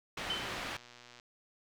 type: low-pass noise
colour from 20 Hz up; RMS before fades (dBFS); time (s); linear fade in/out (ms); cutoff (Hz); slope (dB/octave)
white; -40; 0.17-0.77; 5; 2700; 12
type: tone with exponential decay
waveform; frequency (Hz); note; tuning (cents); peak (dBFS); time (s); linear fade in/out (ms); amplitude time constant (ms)
sine; 3061; G7; -42; -30; 0.3-0.59; 2; 62
type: click train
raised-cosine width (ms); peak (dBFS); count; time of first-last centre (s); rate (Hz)
0.2; -36; 71; 0.62-1.199; 121
effects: none